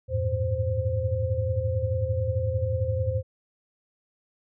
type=tone cluster; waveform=sine; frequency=84.3 / 99.6 / 110.9 / 522 Hz; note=E2 / G2 / A2 / C5; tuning=+39 / +28 / +14 / -4 cents; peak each=-29 dBFS; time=0.08-3.23 s; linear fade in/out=50 ms; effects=none